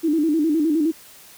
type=tone with vibrato; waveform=sine; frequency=311.1 Hz; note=D#4; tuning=in tune; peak=-16 dBFS; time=0.03-0.92 s; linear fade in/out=20 ms; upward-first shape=square; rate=9.7 Hz; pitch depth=89 cents each way; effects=white hiss -46 dBFS RMS until 1.37 s